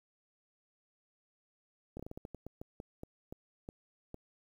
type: slowing click train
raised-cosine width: 2 ms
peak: -30 dBFS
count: 15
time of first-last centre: 1.97-4.144 s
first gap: 25 ms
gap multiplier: 1.25
effects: 10-bit